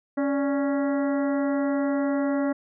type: harmonic tone with a mistuned harmonic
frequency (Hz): 277.4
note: C#4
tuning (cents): +1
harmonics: 1 / 2 / 3 / 4 / 5 / 6 / 7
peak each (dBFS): -23 / -28 / -37 / -39 / -39 / -43 / -42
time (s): 0.17-2.53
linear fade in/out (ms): 10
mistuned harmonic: 2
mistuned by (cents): +72
effects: none